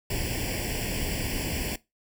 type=noise with comb filter; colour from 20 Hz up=pink; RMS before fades=-30 dBFS; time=0.1-1.76 s; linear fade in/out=5 ms; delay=0.39 ms; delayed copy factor=+1; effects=noise-tail reverb RT60 0.2 s tail -19 dB re dry